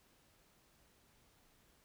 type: silence
effects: pink hiss -70 dBFS RMS until 1.84 s